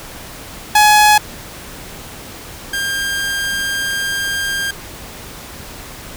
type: tone pair in turn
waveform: sawtooth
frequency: 843 / 1600.6 Hz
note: G#5 / G6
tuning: +26 / +36 cents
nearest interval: major seventh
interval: 1110 cents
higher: second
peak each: -3 / -14 dBFS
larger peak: first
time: 0.75-1.18 / 2.73-4.71 s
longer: second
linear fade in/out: 5 ms
effects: pink hiss -33 dBFS RMS until 6.16 s